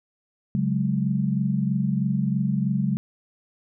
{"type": "chord", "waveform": "sine", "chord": "C# suspended fourth", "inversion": "none", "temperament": "just", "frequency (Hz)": [138.59, 184.79, 207.9], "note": ["C#3", "F#3", "G#3"], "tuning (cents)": [0, -2, 2], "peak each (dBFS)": -25, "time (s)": [0.55, 2.97], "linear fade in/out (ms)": 0, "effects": []}